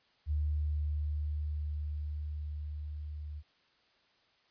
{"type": "tone with level ramp", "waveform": "sine", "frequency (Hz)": 74.9, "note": "D2", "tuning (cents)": 35, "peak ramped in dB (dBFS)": [-28, -39], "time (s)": [0.26, 3.43], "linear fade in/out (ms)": 50, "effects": ["white hiss -69 dBFS RMS until 4.5 s", "resampled to 11025 Hz"]}